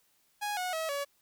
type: tone with pitch steps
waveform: sawtooth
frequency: 829 / 730.1 / 642.9 / 566.2 Hz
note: G#5 / F#5 / E5 / C#5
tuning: -3 / -23 / -43 / +37 cents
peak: -28 dBFS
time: 0.41-1.05 s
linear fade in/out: 20 ms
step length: 160 ms
effects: white hiss -70 dBFS RMS until 1.21 s